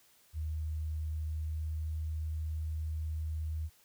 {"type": "tone with pitch glide", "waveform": "sine", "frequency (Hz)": [77.78, 78.32], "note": ["D#2", "D#2"], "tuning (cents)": [0, 12], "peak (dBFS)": -33, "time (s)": [0.33, 3.7], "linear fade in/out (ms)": 50, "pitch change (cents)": 12, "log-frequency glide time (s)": [1.25, 1.91], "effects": ["white hiss -65 dBFS RMS until 3.84 s"]}